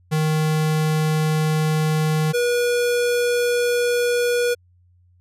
square tone pair in turn, 155.56 / 483.4 Hz, D#3 / B4, 0 / -37 cents, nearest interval octave + minor sixth, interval 1963 cents, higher second, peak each -18 dBFS, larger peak neither, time 0.11-2.33 / 2.33-4.55 s, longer neither, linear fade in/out 20 ms, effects added 89 Hz sine -53 dBFS peak until 5.2 s + resampled to 32000 Hz

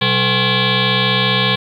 sine tone with frequency modulation, 1700 Hz, G#6, 40 cents sharp, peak -12 dBFS, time 0.01-1.56 s, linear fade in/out 10 ms, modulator 315 Hz, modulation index 6.8, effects 8-bit

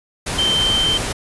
sine tone in noise, 3118 Hz, G7, 10 cents flat, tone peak -15 dBFS, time 0.38-0.98 s, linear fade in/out 10 ms, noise pink, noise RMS -23 dBFS, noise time 0.26-1.13 s, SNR +5 dB, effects resampled to 24000 Hz

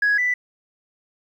sine tone pair in turn, 1667 / 1982.4 Hz, G#6 / B6, +6 / +6 cents, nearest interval minor third, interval 300 cents, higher second, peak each -14 / -17 dBFS, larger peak first, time 0.02-0.18 / 0.18-0.34 s, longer neither, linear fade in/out 5 ms, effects tanh soft clip ceiling -13 dBFS + 9-bit

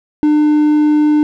triangle tone, 300.5 Hz, D4, 40 cents sharp, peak -6 dBFS, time 0.23-1.23 s, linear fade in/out 0 ms, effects none

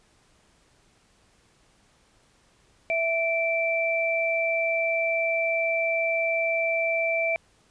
sine tone pair together, 659.3 / 2337 Hz, E5 / D7, 0 / -9 cents, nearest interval octave + minor seventh, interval 2191 cents, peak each -25 dBFS, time 2.9-7.36 s, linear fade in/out 0 ms, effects pink hiss -62 dBFS RMS until 7.7 s + resampled to 22050 Hz

